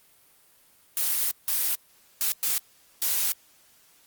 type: noise bursts at uneven times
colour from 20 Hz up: blue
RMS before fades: -25 dBFS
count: 5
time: 0.97-1.31 / 1.48-1.75 / 2.21-2.32 / 2.43-2.58 / 3.02-3.32 s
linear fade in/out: 0 ms
effects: white hiss -59 dBFS RMS until 4.06 s + Opus 32 kbps